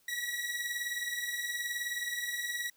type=beating tone pair; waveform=sawtooth; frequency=1912 / 1931 Hz; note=A#6 / B6; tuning=+43 / -39 cents; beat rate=19 Hz; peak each=-35 / -32 dBFS; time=0.08-2.7 s; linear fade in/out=5 ms; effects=white hiss -68 dBFS RMS until 2.76 s